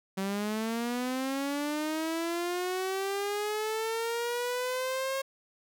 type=linear sweep; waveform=sawtooth; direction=up; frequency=190 to 542 Hz; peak=-26 dBFS; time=0.17-5.22 s; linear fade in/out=10 ms; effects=none